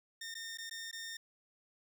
15% pulse tone with dropouts, 1824 Hz, A#6, 38 cents flat, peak -36 dBFS, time 0.21-1.17 s, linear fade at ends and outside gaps 5 ms, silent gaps 0.343-0.351 / 0.574-0.584 / 0.697-0.71 / 0.913-0.928 s, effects none

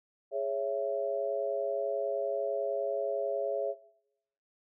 sine chord, C# minor, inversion second, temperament just, 415.8 / 554.4 / 665.2 Hz, G#4 / C#5 / E5, +2 / 0 / +16 cents, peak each -35 / -32 / -34 dBFS, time 0.31-3.75 s, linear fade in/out 50 ms, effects noise-tail reverb RT60 0.8 s tail -19 dB re dry

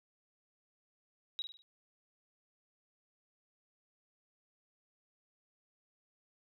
sine tone with echo, 3822 Hz, A#7, 43 cents sharp, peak -35 dBFS, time 1.39-1.42 s, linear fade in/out 0 ms, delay 50 ms, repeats 4, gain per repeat -7 dB, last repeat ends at 1.62 s, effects none

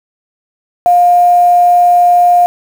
sine tone with quantisation, 707 Hz, F5, 21 cents sharp, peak -4 dBFS, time 0.86-2.46 s, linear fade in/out 0 ms, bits 5, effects none

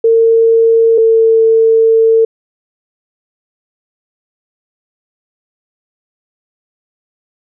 sine tone pair in turn, 454.7 / 449.7 Hz, A#4 / A4, -43 / +38 cents, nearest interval unison, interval 19 cents, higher first, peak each -5 dBFS, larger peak neither, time 0.04-0.98 / 0.98-2.25 s, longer second, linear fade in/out 5 ms, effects none

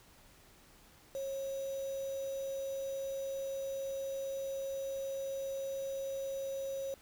sine tone with quantisation, 543 Hz, C#5, 36 cents flat, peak -36 dBFS, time 1.15-6.94 s, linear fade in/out 0 ms, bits 8, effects pink hiss -61 dBFS RMS until 7.01 s

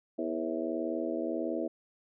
harmonic tone with a mistuned harmonic, 81.6 Hz, E2, 17 cents flat, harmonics 3 / 4 / 5 / 6 / 7 / 8, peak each -38 / -34 / -40 / -40 / -39 / -38 dBFS, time 0.18-1.68 s, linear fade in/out 10 ms, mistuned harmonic 7, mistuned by -56 cents, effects none

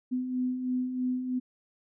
sine beating tone pair, 250.2 / 253.3 Hz, B3 / B3, +23 / +44 cents, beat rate 3.1 Hz, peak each -37 / -28 dBFS, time 0.11-1.4 s, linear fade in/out 20 ms, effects none

